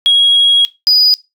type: tone pair in turn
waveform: sine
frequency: 3304 / 4940 Hz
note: G#7 / D#8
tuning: -10 / -13 cents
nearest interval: perfect fifth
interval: 697 cents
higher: second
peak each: -4 dBFS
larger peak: neither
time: 0.06-0.65 / 0.87-1.14 s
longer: first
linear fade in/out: 0 ms
effects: noise-tail reverb RT60 0.2 s tail -19 dB re dry + tanh soft clip ceiling -3 dBFS